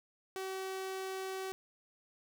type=tone; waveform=sawtooth; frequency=380.6 Hz; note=F#4; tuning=49 cents sharp; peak=-34 dBFS; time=0.36-1.52 s; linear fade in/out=0 ms; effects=none